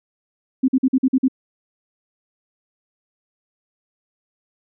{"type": "tone bursts", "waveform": "sine", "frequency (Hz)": 261.6, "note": "C4", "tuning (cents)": 0, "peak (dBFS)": -12, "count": 7, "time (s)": [0.63, 1.283], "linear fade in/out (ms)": 10, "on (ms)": 53, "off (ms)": 47, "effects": []}